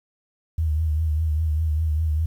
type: tone with vibrato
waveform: sine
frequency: 78.3 Hz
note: D#2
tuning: 11 cents sharp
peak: -19 dBFS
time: 0.58-2.26 s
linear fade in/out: 5 ms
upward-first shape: triangle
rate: 5 Hz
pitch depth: 75 cents each way
effects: 9-bit